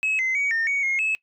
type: tone with pitch steps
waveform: sine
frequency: 2572 / 2060 / 2255 / 1819 / 2237 / 2148 / 2594 Hz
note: E7 / C7 / C#7 / A#6 / C#7 / C7 / E7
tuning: -43 / -28 / +29 / -43 / +15 / +45 / -28 cents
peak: -19 dBFS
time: 0.03-1.15 s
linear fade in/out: 0 ms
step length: 160 ms
effects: noise-tail reverb RT60 0.1 s tail -22 dB re dry + tanh soft clip ceiling -18 dBFS